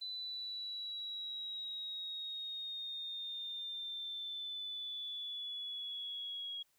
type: exponential sweep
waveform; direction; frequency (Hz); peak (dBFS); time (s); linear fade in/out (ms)
sine; down; 4009 to 3300; -40; 0.01-6.63; 10
effects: white hiss -75 dBFS RMS until 6.78 s